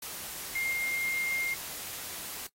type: tone in noise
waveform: sine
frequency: 2119 Hz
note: C7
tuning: 21 cents sharp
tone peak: -29 dBFS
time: 0.55-1.54 s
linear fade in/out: 5 ms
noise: white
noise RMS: -40 dBFS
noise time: 0.02-2.47 s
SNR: +8 dB
effects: noise-tail reverb RT60 0.1 s tail -20 dB re dry + AAC 48 kbps